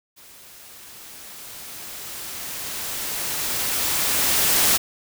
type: noise with level ramp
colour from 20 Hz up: white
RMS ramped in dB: -47 to -17 dBFS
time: 0.16-4.78 s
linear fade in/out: 20 ms
effects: none